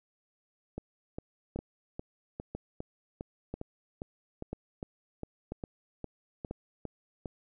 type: two click trains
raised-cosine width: 2 ms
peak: -24 / -23 dBFS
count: 17 / 6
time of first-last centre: 0.78-7.258 / 1.56-6.51 s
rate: 2.47 / 1.01 Hz
effects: none